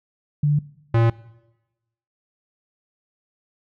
sine / square tone pair in turn, 146.83 / 115.23 Hz, D3 / A#2, 0 / -20 cents, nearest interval major third, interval 420 cents, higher first, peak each -15 dBFS, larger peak neither, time 0.43-0.59 / 0.94-1.1 s, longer neither, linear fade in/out 5 ms, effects noise-tail reverb RT60 1.0 s tail -21 dB re dry + low-pass 2000 Hz 12 dB/octave

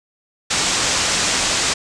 white low-pass noise, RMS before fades -19 dBFS, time 0.5-1.74 s, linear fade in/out 10 ms, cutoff 8100 Hz, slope 48 dB/octave, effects none

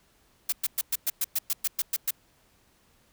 blue noise bursts, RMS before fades -26 dBFS, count 12, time 0.49-2.108 s, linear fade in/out 5 ms, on 34 ms, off 110 ms, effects pink hiss -64 dBFS RMS until 3.12 s

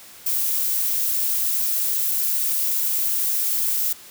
violet noise, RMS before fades -22 dBFS, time 0.26-3.93 s, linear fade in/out 5 ms, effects white hiss -44 dBFS RMS until 4.1 s

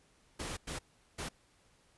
pink noise bursts at uneven times, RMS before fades -40 dBFS, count 3, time 0.39-0.57 / 0.67-0.79 / 1.18-1.29 s, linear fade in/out 10 ms, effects pink hiss -68 dBFS RMS until 1.97 s + resampled to 24000 Hz

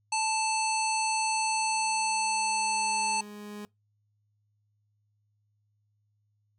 harmonic tone, 880 Hz, A5, in tune, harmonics 1 / 3 / 5 / 7 / 9 / 10, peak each -28 / -33 / -35 / -36 / -38 / -38 dBFS, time 0.12-3.21 s, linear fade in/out 5 ms
30% pulse tone with exponential growth, 207.7 Hz, G#3, in tune, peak -35 dBFS, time 0.52-3.65 s, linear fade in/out 0 ms, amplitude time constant 680 ms
effects noise-tail reverb RT60 0.2 s tail -24 dB re dry + added 104 Hz sine -70 dBFS peak until 6.58 s

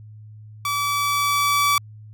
sawtooth tone with level ramp, 1151 Hz, D6, 35 cents flat, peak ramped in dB -18 to -12 dBFS, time 0.65-1.78 s, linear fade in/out 2 ms, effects added 107 Hz sine -39 dBFS peak until 2.13 s

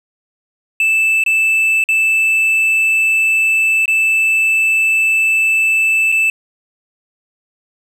triangle tone with dropouts, 2637 Hz, E7, in tune, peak -9 dBFS, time 0.8-6.3 s, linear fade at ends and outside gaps 2 ms, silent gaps 1.238-1.262 / 1.84-1.888 / 3.857-3.879 / 6.119-6.123 s, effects none

